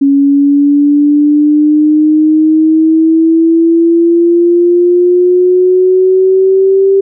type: exponential sweep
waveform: sine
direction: up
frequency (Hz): 277.2 to 391.6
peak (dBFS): -4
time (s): 0.01-7.01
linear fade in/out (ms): 10
effects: none